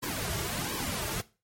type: noise with flanger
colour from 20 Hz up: pink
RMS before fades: -33 dBFS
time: 0.02-1.22 s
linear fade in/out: 20 ms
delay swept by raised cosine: 1.4 to 4 ms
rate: 1.4 Hz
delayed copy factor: -0.8
effects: noise-tail reverb RT60 0.3 s tail -18 dB re dry + MP3 64 kbps